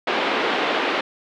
pink band-pass noise, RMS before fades -22 dBFS, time 0.07-1.01 s, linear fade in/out 5 ms, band 300 to 3400 Hz, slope 24 dB/octave, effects none

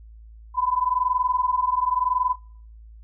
sine tone pair together, 993 / 1013.9 Hz, B5 / B5, +9 / +45 cents, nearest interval unison, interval 36 cents, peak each -23 dBFS, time 0.54-2.36 s, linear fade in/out 50 ms, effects noise-tail reverb RT60 0.5 s tail -21 dB re dry + added 55 Hz sine -42 dBFS peak until 3.03 s

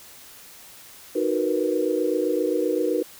sine chord, B major seventh, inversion first, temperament equal, 311.1 / 370 / 466.2 / 493.9 Hz, D#4 / F#4 / A#4 / B4, 0 / 0 / 0 / 0 cents, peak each -26 / -26 / -26 / -26 dBFS, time 1.15-3.03 s, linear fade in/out 10 ms, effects white hiss -46 dBFS RMS until 3.19 s

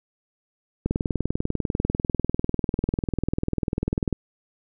click train, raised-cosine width 3 ms, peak -10 dBFS, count 67, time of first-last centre 0.86-4.127 s, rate 20.2 Hz, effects none

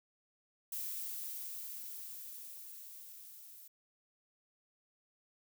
violet noise with level ramp, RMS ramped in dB -40 to -55 dBFS, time 0.72-3.68 s, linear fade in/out 5 ms, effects none

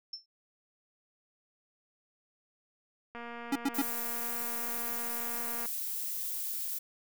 sine tone with exponential decay, 5350 Hz, E8, 25 cents sharp, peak -34 dBFS, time 0.13-0.26 s, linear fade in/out 5 ms, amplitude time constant 27 ms
click train, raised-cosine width 0.5 ms, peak -29 dBFS, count 593, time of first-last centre 3.15-5.658 s, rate 236 Hz
square tone bursts, 277.2 Hz, C#4, in tune, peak -27 dBFS, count 3, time 3.52-3.819 s, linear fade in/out 5 ms, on 37 ms, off 94 ms
violet noise, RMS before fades -36 dBFS, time 3.74-6.79 s, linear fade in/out 10 ms
effects none

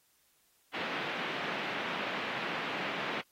white band-pass noise, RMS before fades -37 dBFS, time 0.73-3.22 s, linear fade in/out 20 ms, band 150 to 2800 Hz, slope 24 dB/octave, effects white hiss -70 dBFS RMS until 3.31 s + AAC 48 kbps

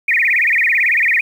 sine tone with vibrato, 2125 Hz, C7, 26 cents sharp, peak -11 dBFS, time 0.08-1.21 s, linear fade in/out 5 ms, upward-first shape sine, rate 18 Hz, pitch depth 270 cents each way, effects 7-bit

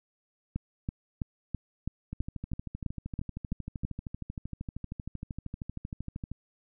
two click trains, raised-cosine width 5 ms, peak -24 / -19 dBFS, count 55 / 11, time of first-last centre 2.13-6.316 / 0.56-3.849 s, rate 12.9 / 3.04 Hz, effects none

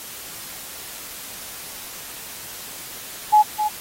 sine tone with echo, 848 Hz, G#5, 36 cents sharp, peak -9 dBFS, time 3.32-3.43 s, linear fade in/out 20 ms, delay 260 ms, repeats 1, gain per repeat -9 dB, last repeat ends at 3.69 s, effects white hiss -36 dBFS RMS until 3.8 s + AAC 48 kbps

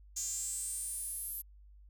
sawtooth tone with high-pass filter sweep, 396.7 Hz, G4, 21 cents sharp, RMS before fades -39 dBFS, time 0.16-1.42 s, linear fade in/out 10 ms, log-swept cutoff 6700 to 12000 Hz, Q 7.9, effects added 50 Hz sine -54 dBFS peak until 1.89 s

